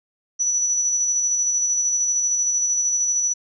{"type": "tone with tremolo", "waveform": "sine", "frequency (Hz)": 5920, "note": "F#8", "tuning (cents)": 0, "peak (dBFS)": -17, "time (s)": [0.39, 3.34], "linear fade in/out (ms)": 20, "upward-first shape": "square", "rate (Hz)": 13, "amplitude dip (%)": 25, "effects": []}